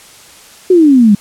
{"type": "exponential sweep", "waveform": "sine", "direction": "down", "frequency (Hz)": [380, 196], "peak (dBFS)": -3, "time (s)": [0.7, 1.15], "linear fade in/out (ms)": 5, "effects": ["white hiss -38 dBFS RMS until 1.2 s", "low-pass 10000 Hz 12 dB/octave"]}